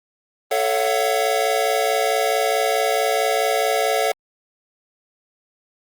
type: chord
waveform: square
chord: F# minor seventh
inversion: first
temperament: equal with one note detuned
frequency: 440 / 554.4 / 675.4 / 740 Hz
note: A4 / C#5 / E5 / F#5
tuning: 0 / 0 / +42 / 0 cents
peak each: -24 dBFS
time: 0.51-4.12 s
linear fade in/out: 5 ms
effects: Opus 32 kbps